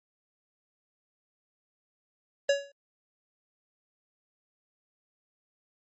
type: tone with exponential decay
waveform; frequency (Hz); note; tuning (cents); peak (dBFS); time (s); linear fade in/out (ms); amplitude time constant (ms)
square; 562; C#5; +24; -19; 2.49-2.72; 5; 50
effects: MP3 32 kbps